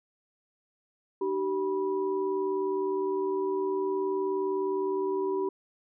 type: tone cluster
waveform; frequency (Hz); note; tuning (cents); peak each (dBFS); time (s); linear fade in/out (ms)
sine; 304.7 / 384.2 / 977; D#4 / G4 / B5; -36 / -35 / -19; -36 / -27 / -36; 1.21-5.49; 5
effects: none